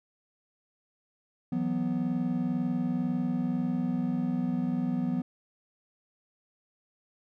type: chord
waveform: triangle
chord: E suspended second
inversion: none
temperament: equal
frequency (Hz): 164.81 / 185 / 246.9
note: E3 / F#3 / B3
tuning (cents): 0 / 0 / 0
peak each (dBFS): -32 / -30 / -27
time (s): 1.52-5.22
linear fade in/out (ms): 5
effects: none